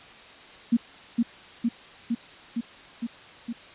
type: tone with echo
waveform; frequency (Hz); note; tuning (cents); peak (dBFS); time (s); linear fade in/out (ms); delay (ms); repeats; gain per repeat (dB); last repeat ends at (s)
sine; 234.1; A#3; +8; -16; 0.72-0.77; 10; 460; 6; -2; 3.53
effects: white hiss -47 dBFS RMS until 3.74 s + resampled to 8000 Hz